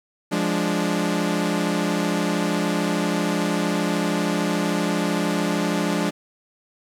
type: chord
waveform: sawtooth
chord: D diminished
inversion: first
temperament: equal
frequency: 174.61 / 207.7 / 293.7 Hz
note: F3 / Ab3 / D4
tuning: 0 / 0 / 0 cents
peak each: -21 dBFS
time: 0.31-6.11 s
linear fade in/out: 20 ms
effects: low-pass 11000 Hz 12 dB/octave + 9-bit